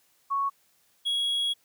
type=tone pair in turn; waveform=sine / triangle; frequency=1108.7 / 3322 Hz; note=C#6 / G#7; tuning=0 / 0 cents; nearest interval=octave + perfect fifth; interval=1900 cents; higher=second; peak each=-24 / -23 dBFS; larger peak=second; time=0.3-0.5 / 1.05-1.54 s; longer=second; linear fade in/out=20 ms; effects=white hiss -66 dBFS RMS until 1.64 s + high-pass 80 Hz 12 dB/octave